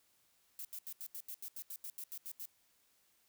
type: noise bursts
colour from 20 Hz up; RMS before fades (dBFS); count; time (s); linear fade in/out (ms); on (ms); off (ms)
violet; -45; 14; 0.59-2.455; 0; 58; 81
effects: white hiss -73 dBFS RMS until 3.28 s